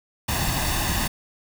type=noise with comb filter; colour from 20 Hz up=pink; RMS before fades=-24 dBFS; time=0.28-1.08 s; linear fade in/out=10 ms; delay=1.1 ms; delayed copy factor=+0.65; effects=none